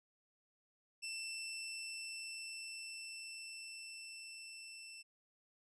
20% pulse tone with level ramp, 2673 Hz, E7, 23 cents sharp, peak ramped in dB -37 to -46 dBFS, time 1.02-5.03 s, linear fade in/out 20 ms, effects resampled to 24000 Hz

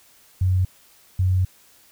sine tone bursts at uneven times, 92.5 Hz, F#2, in tune, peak -16 dBFS, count 2, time 0.41-0.65 / 1.19-1.45 s, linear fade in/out 5 ms, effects white hiss -54 dBFS RMS until 1.91 s

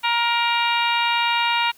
harmonic tone, 470.6 Hz, A#4, 16 cents sharp, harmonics 2 / 3 / 4 / 5 / 6 / 7 / 8 / 9, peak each -21 / -27 / -30 / -25 / -25 / -36 / -29 / -38 dBFS, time 0.03-1.72 s, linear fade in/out 20 ms, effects white hiss -53 dBFS RMS until 1.77 s

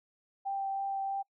sine tone with vibrato, 784 Hz, G5, in tune, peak -31 dBFS, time 0.45-1.23 s, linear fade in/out 20 ms, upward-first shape triangle, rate 3.1 Hz, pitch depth 10 cents each way, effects noise-tail reverb RT60 0.1 s tail -26 dB re dry

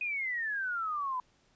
sine exponential sweep, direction down, 2515 to 991 Hz, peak -31 dBFS, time 0.01-1.2 s, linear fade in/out 2 ms, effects pink hiss -68 dBFS RMS until 1.55 s + resampled to 16000 Hz

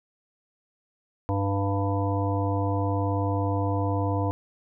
harmonic tone, 99 Hz, G2, 18 cents sharp, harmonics 1 / 3 / 5 / 7 / 9 / 10, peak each -25 / -30 / -32 / -33 / -35 / -35 dBFS, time 1.29-4.31 s, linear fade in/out 0 ms, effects none

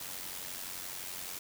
white noise with amplitude modulation, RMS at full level -39 dBFS, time 0-1.39 s, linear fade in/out 5 ms, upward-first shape sine, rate 91.6 Hz, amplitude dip 60%, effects none

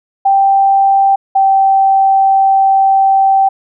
sine tone pair in turn, 784 / 777.2 Hz, G5 / G5, 0 / -15 cents, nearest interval unison, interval 15 cents, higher first, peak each -6 dBFS, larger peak neither, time 0.25-1.16 / 1.35-3.49 s, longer second, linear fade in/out 10 ms, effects none

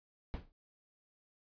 brown noise with exponential decay, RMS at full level -34 dBFS, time 0.34-0.52 s, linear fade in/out 0 ms, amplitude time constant 37 ms, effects resampled to 11025 Hz

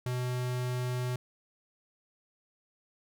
square tone, 125 Hz, B2, 21 cents sharp, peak -31 dBFS, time 0.06-1.16 s, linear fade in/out 2 ms, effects none

